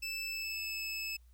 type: tone with pitch glide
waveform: 25% pulse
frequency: 2637 to 2607 Hz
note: E7 to E7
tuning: 0 to -20 cents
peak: -33 dBFS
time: 0.02-1.17 s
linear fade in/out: 10 ms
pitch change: -20 cents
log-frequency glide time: 0.23-0.82 s
effects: added 60 Hz sine -57 dBFS peak until 1.33 s + white hiss -75 dBFS RMS until 1.33 s